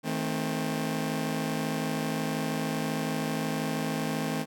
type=chord; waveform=sawtooth; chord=A diminished; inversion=second; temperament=just; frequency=158.4 / 220 / 264 Hz; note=Eb3 / A3 / C4; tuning=+31 / 0 / +16 cents; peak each=-29 dBFS; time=0.03-4.46 s; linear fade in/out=50 ms; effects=none